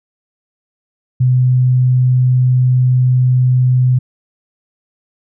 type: tone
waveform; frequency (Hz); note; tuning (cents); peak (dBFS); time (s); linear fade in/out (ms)
sine; 126.8; B2; +46; -8; 1.2-3.99; 10
effects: none